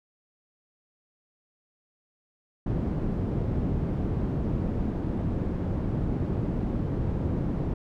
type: low-pass noise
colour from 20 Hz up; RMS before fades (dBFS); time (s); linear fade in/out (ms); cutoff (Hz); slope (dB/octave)
white; -28; 2.66-7.74; 5; 210; 12
effects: none